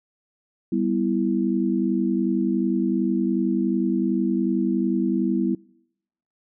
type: chord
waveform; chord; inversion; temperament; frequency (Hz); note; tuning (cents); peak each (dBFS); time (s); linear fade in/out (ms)
sine; E minor; first; equal; 196 / 246.9 / 329.6; G3 / B3 / E4; 0 / 0 / 0; -24; 0.72-5.55; 5
effects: noise-tail reverb RT60 0.8 s tail -25 dB re dry